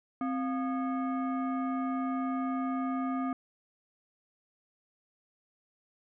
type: tone with frequency modulation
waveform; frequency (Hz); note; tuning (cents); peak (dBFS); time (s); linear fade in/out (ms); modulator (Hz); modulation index
sine; 261.6; C4; 0; -29; 0.21-3.33; 2; 964; 0.77
effects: none

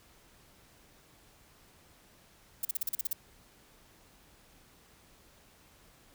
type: noise bursts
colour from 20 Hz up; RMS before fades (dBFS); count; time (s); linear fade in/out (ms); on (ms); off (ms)
violet; -31; 9; 2.63-3.131; 5; 21; 39
effects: pink hiss -61 dBFS RMS until 6.14 s

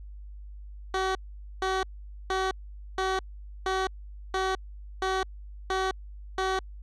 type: tone bursts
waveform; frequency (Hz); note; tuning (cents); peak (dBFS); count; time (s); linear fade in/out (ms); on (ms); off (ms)
15% pulse; 378.8; F#4; +41; -19; 9; 0.94-6.59; 2; 210; 470
effects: added 50 Hz sine -40 dBFS peak until 6.82 s + low-pass 5000 Hz 12 dB/octave

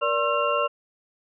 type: tone cluster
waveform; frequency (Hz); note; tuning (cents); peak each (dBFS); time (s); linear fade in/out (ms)
sine; 473.9 / 581 / 1072 / 1344 / 2780; A#4 / D5 / C6 / E6 / F7; +28 / -19 / +42 / +33 / -9; -29 / -25 / -26 / -27 / -30; 0.01-0.68; 20
effects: none

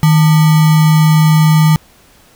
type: tone with sample-and-hold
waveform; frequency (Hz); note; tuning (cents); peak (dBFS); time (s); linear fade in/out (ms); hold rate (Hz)
sine; 156.4; D#3; +9; -5; 0.03-1.76; 0; 1050
effects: pink hiss -46 dBFS RMS until 2.35 s

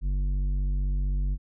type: tone with tanh clipping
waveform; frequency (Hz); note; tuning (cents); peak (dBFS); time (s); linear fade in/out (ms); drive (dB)
sine; 47.86; G1; -41; -25; 0.01-1.38; 50; 9
effects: none

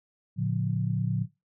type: tone cluster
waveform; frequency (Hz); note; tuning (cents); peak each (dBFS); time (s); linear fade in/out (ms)
sine; 114.1 / 143.3 / 178.2; A#2 / D3 / F3; -37 / -42 / +35; -29 / -29 / -29; 0.36-1.27; 50
effects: noise-tail reverb RT60 0.2 s tail -18 dB re dry

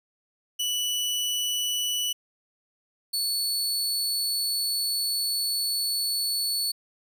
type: tone pair in turn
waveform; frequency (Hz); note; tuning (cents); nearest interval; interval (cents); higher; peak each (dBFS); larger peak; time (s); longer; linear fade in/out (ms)
sawtooth; 2960 / 4435; F#7 / C#8; 0 / 0; perfect fifth; 700; second; -22; neither; 0.59-2.13 / 3.13-6.72; second; 10
effects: none

